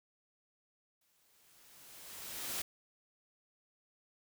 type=noise with exponential growth; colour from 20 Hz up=white; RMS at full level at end=-37 dBFS; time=1.01-2.62 s; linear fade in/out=5 ms; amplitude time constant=350 ms; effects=none